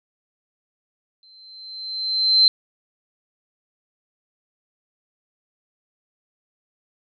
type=tone with exponential growth; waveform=sine; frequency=4100 Hz; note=C8; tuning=36 cents flat; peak=-9 dBFS; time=1.23-2.48 s; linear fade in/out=1 ms; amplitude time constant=270 ms; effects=none